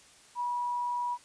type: tone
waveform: sine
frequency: 971 Hz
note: B5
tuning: 30 cents flat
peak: -29 dBFS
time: 0.35-1.18 s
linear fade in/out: 50 ms
effects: white hiss -57 dBFS RMS until 1.24 s + resampled to 22050 Hz